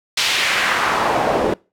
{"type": "noise with band-pass filter sweep", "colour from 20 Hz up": "pink", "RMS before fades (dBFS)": -18, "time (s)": [0.17, 1.54], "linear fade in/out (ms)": 5, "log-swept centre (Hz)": [3800, 410], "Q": 1.4, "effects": ["noise-tail reverb RT60 0.3 s tail -24 dB re dry"]}